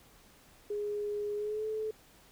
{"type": "tone with pitch glide", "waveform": "sine", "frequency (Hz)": [414.5, 434.1], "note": ["G#4", "A4"], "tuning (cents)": [-3, -23], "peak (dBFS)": -32, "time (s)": [0.7, 1.91], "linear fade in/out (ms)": 5, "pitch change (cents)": 80, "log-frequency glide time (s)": [1.36, 1.66], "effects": ["pink hiss -60 dBFS RMS until 2.31 s"]}